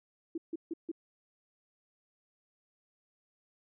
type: tone bursts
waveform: sine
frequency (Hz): 329.6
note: E4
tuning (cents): 0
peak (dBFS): -33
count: 4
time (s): 0.35-0.916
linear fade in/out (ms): 5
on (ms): 29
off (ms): 150
effects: none